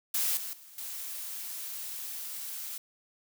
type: noise with level steps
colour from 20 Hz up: blue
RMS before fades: -29 / -38 / -52 / -39 dBFS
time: 0.14-2.78 s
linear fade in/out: 5 ms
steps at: 0.37 / 0.53 / 0.78 s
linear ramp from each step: 2 ms
effects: none